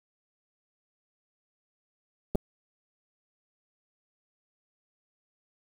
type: clicks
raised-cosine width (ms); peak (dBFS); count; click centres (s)
2; -16 / -12; 2; 2.35 / 2.355
effects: 7-bit